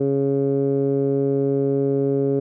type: tone with low-pass filter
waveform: 15% pulse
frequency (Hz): 138.2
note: C#3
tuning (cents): -5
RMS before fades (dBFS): -20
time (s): 0-2.4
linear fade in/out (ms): 10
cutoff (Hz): 420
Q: 2.8
effects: none